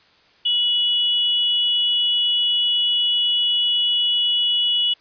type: tone pair together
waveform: sine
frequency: 2927 / 3397 Hz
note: F#7 / G#7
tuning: -19 / +38 cents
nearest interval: minor third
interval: 257 cents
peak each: -17 / -24 dBFS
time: 0.45-4.94 s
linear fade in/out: 10 ms
effects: white hiss -55 dBFS RMS until 5 s + resampled to 11025 Hz